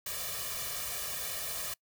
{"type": "noise with comb filter", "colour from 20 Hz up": "white", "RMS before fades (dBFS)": -37, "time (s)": [0.06, 1.74], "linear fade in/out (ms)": 5, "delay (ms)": 1.7, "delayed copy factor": 1, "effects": ["noise-tail reverb RT60 0.1 s tail -25 dB re dry"]}